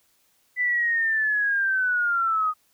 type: linear sweep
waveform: sine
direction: down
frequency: 2000 to 1237 Hz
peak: -20 dBFS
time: 0.56-2.54 s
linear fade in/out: 50 ms
effects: white hiss -65 dBFS RMS until 2.73 s